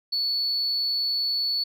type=tone; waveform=sine; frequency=4435 Hz; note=C#8; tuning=in tune; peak=-21 dBFS; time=0.12-1.64 s; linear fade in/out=10 ms; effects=tanh soft clip ceiling -19 dBFS + MP3 64 kbps